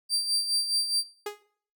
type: tone with tremolo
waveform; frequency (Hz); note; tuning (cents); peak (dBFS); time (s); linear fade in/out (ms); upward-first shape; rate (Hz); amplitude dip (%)
35% pulse; 4699; D8; 0; -21; 0.09-1.04; 50; sine; 4.8; 65
type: tone with exponential decay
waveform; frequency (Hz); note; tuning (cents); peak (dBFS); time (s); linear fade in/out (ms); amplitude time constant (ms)
sawtooth; 415.3; G#4; 0; -25; 1.26-1.43; 5; 35
effects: noise-tail reverb RT60 0.5 s tail -17 dB re dry